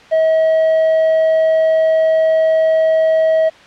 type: tone with quantisation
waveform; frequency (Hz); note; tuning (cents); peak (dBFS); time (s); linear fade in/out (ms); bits
triangle; 640; D#5; +49; -8; 0.11-3.5; 20; 6
effects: white hiss -41 dBFS RMS until 3.66 s + low-pass 3000 Hz 12 dB/octave